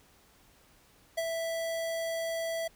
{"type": "tone with ADSR envelope", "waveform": "square", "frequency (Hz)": 659.3, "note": "E5", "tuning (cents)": 0, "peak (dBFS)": -28, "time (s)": [1.17, 2.68], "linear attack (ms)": 12, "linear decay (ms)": 39, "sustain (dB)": -4, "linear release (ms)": 8, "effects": ["pink hiss -62 dBFS RMS until 2.75 s"]}